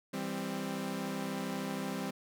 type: chord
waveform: sawtooth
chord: C major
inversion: first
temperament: equal with one note detuned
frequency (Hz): 164.81 / 197.7 / 261.6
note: E3 / G3 / C4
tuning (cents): 0 / +15 / 0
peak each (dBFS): -39 / -34 / -35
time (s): 0.13-2.11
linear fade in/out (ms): 10
effects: none